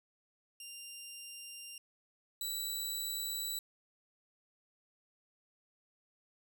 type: tone pair in turn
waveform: 15% pulse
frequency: 2790 / 3946 Hz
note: F7 / B7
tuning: -2 / -2 cents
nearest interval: tritone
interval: 600 cents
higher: second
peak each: -39 / -29 dBFS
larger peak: second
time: 0.6-1.78 / 2.41-3.59 s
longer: neither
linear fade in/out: 2 ms
effects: none